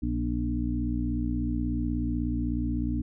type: harmonic tone with a mistuned harmonic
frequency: 59.6 Hz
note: A#1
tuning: 39 cents sharp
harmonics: 1 / 2 / 3 / 4 / 5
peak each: -30 / -34 / -39 / -31 / -32 dBFS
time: 0.02-3.02 s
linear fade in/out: 10 ms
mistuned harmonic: 4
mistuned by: +23 cents
effects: none